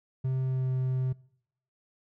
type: tone with pitch glide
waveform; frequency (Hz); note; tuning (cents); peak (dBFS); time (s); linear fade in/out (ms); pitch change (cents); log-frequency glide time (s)
triangle; 130.81 to 129.38; C3 to C3; 0 to -19; -24; 0.24-1.13; 10; -19; 0.41-0.72
effects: noise-tail reverb RT60 0.7 s tail -23 dB re dry